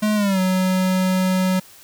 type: tone with pitch glide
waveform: square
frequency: 212.4 to 185.98 Hz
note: G#3 to F#3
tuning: +39 to +9 cents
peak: -17 dBFS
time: 0.02-1.6 s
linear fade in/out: 10 ms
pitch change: -230 cents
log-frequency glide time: 0.15-0.4 s
effects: white hiss -46 dBFS RMS until 1.83 s